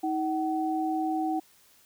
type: tone pair together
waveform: sine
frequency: 317.4 / 755 Hz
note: D#4 / F#5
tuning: +35 / +35 cents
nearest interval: octave + minor third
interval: 1500 cents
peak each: -28 / -29 dBFS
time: 0.03-1.4 s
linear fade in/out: 10 ms
effects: white hiss -60 dBFS RMS until 1.85 s